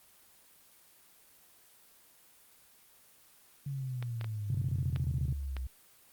sine exponential sweep, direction down, 141.9 to 62.8 Hz, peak -34 dBFS, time 3.66-5.67 s, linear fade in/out 5 ms
clicks, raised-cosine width 0.3 ms, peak -26 dBFS, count 5, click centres 4.026 / 4.212 / 4.244 / 4.961 / 5.567 s
sine tone bursts, 130.81 Hz, C3, in tune, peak -29 dBFS, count 12, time 4.5-5.327 s, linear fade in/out 2 ms, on 46 ms, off 25 ms
effects white hiss -61 dBFS RMS until 6.12 s + Opus 24 kbps

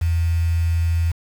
sine tone with quantisation, 83.5 Hz, E2, 23 cents sharp, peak -16 dBFS, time 0.01-1.12 s, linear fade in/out 10 ms, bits 6, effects none

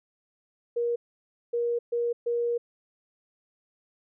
sine tone bursts at uneven times, 474 Hz, A#4, 29 cents sharp, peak -24 dBFS, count 4, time 0.76-0.96 / 1.53-1.79 / 1.92-2.13 / 2.26-2.58 s, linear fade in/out 10 ms, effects none

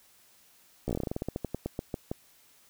slowing click train, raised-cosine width 2 ms, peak -18 dBFS, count 20, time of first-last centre 0.88-2.115 s, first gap 14 ms, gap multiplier 1.15, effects white hiss -61 dBFS RMS until 2.69 s

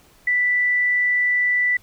sine tone, 1975.5 Hz, B6, in tune, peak -16 dBFS, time 0.27-1.77 s, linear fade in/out 5 ms, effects pink hiss -54 dBFS RMS until 1.82 s

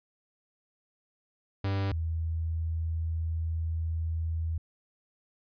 45% pulse / sine tone pair in turn, 98 / 81.44 Hz, G2 / E2, 0 / -20 cents, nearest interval minor third, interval 320 cents, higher first, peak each -27 / -28 dBFS, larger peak first, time 1.64-1.92 / 1.92-4.58 s, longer second, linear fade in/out 5 ms, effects resampled to 11025 Hz

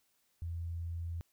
sine tone, 84.4 Hz, E2, 41 cents sharp, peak -36 dBFS, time 0.42-1.21 s, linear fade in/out 0 ms, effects white hiss -75 dBFS RMS until 1.32 s

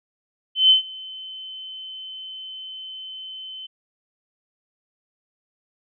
sine tone with ADSR envelope, 3061 Hz, G7, 42 cents flat, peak -9 dBFS, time 0.55-3.67 s, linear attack 150 ms, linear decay 120 ms, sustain -24 dB, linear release 14 ms, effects none

